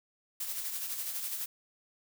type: noise with tremolo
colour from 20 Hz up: blue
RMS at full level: -35 dBFS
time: 0.4-1.46 s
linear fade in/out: 5 ms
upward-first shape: sine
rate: 12 Hz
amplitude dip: 45%
effects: none